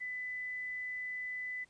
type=tone; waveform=sine; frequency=2000 Hz; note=B6; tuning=21 cents sharp; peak=-37 dBFS; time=0-1.65 s; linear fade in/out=20 ms; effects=pink hiss -69 dBFS RMS until 1.69 s + resampled to 22050 Hz